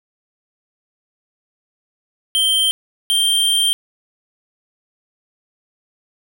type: tone pair in turn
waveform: square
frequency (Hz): 3136 / 3165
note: G7 / G7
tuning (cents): 0 / +16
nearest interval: unison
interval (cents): 16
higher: second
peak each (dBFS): -14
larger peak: neither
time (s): 2.35-2.71 / 3.1-3.73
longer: second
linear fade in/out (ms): 0
effects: none